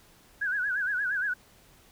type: tone with vibrato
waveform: sine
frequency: 1568 Hz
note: G6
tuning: in tune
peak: -26 dBFS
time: 0.41-1.34 s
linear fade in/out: 10 ms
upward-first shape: sine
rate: 8.6 Hz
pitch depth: 130 cents each way
effects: pink hiss -58 dBFS RMS until 1.91 s